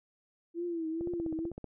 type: tone with vibrato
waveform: sine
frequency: 333.5 Hz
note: E4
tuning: 20 cents sharp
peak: -32 dBFS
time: 0.54-1.52 s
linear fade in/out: 50 ms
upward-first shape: triangle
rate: 2.2 Hz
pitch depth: 97 cents each way
type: click train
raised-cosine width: 2 ms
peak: -28 dBFS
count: 11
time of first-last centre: 1.01-1.643 s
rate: 15.8 Hz
effects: none